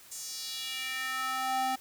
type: tone with high-pass filter sweep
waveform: square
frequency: 260.6 Hz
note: C4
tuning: 7 cents flat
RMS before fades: -34 dBFS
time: 0.11-1.76 s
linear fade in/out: 10 ms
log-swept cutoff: 7400 to 580 Hz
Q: 2.4
effects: white hiss -54 dBFS RMS until 1.8 s